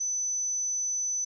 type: tone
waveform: sine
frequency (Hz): 6020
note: F#8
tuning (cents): +29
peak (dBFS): -27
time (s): 0-1.25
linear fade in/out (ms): 10
effects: none